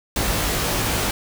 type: noise with comb filter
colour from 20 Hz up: pink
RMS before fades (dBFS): -22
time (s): 0.16-1.11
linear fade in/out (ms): 2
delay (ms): 19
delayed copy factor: +0.7
effects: none